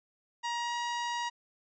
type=tone with pitch glide; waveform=sawtooth; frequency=947 to 953 Hz; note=A#5 to A#5; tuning=+27 to +38 cents; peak=-28 dBFS; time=0.43-1.3 s; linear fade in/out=20 ms; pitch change=+11 cents; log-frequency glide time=0.56-0.75 s; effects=resampled to 16000 Hz